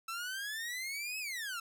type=exponential two-way sweep; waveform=sawtooth; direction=up then down; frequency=1318.5 to 2600 to 1318.5 Hz; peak=-34 dBFS; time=0.08-1.6 s; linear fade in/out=5 ms; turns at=1.19 s; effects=none